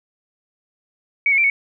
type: tone with pitch steps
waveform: sine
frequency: 2258 / 2186 / 2350 / 2220 Hz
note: C#7 / C#7 / D7 / C#7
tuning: +31 / -25 / +1 / +2 cents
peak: -13 dBFS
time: 1.26-1.5 s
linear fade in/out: 2 ms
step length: 60 ms
effects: none